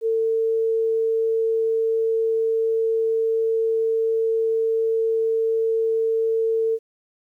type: tone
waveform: sine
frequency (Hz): 449.3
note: A4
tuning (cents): +36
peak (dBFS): -18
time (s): 0.01-6.79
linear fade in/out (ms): 50
effects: 10-bit

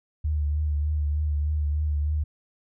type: tone with vibrato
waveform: sine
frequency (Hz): 74.8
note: D2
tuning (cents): +32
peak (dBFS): -22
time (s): 0.24-2.24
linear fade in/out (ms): 10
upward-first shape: triangle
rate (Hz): 3.3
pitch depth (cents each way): 46
effects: none

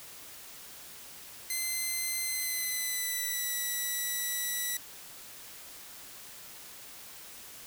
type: tone with pitch glide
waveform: 5% pulse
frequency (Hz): 2063 to 1954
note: C7 to B6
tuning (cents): -25 to -19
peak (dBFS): -21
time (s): 1.5-4.77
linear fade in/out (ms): 2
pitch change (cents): -94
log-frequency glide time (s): 2.23-3.54
effects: white hiss -48 dBFS RMS until 7.66 s

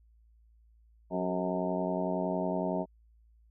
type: harmonic tone with a mistuned harmonic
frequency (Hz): 90.8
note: F#2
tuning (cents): -32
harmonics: 2 / 3 / 4 / 5 / 6 / 7 / 8 / 9 / 10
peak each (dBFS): -34 / -37 / -37 / -42 / -41 / -34 / -43 / -44 / -40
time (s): 1.1-2.86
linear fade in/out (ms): 50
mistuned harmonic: 4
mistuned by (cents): +55
effects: added 56 Hz sine -59 dBFS peak until 3.5 s

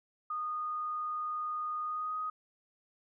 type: tone with pitch glide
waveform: sine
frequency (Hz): 1231 to 1251.1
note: D#6 to D#6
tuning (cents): -19 to +9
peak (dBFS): -33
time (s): 0.3-2.3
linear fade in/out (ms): 5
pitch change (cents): +28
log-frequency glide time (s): 1.84-2.16
effects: none

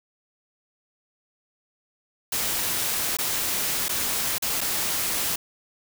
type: noise with dropouts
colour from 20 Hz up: white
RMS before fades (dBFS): -26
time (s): 2.32-5.36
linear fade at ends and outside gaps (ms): 5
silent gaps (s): 3.17-3.186 / 3.884-3.892 / 4.383-4.422 / 4.608-4.612
effects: none

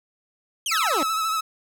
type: exponential sweep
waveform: 20% pulse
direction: down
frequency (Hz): 3322 to 261.6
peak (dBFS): -18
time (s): 0.66-1.03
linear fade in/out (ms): 2
type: tone with vibrato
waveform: 45% pulse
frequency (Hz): 1300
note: E6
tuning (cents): -24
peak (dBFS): -22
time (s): 0.71-1.41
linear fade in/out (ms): 10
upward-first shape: sine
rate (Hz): 13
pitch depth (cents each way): 36
effects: none

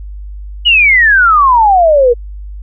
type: exponential sweep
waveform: sine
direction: down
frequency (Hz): 2970 to 464.1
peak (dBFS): -4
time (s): 0.65-2.14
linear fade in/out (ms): 20
effects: added 50 Hz sine -23 dBFS peak until 2.62 s

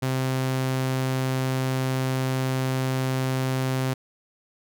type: tone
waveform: sawtooth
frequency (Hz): 130.81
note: C3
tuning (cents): 0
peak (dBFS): -19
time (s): 0.02-3.94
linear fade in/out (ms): 10
effects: none

